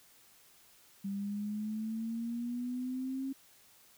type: exponential sweep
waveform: sine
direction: up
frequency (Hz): 196 to 270.8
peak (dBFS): -34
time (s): 1.04-3.33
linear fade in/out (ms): 10
effects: white hiss -62 dBFS RMS until 3.97 s